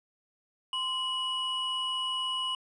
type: tone pair together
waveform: triangle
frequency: 1035.6 / 2929 Hz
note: C6 / F#7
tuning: -18 / -18 cents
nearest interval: octave + tritone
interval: 1800 cents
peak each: -33 / -29 dBFS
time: 0.73-2.55 s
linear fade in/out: 2 ms
effects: resampled to 22050 Hz